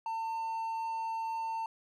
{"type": "tone", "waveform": "triangle", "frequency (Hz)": 901, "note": "A5", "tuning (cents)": 41, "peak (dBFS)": -31, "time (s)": [0.06, 1.66], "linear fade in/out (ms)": 2, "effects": []}